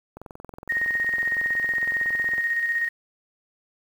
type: click train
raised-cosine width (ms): 1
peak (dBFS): -25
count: 49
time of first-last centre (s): 0.17-2.382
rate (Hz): 21.7
type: tone with tremolo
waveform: sine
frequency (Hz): 1864.7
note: A#6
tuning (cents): 0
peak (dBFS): -20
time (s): 0.69-2.89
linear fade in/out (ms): 10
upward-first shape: square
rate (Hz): 16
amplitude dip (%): 40
effects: 8-bit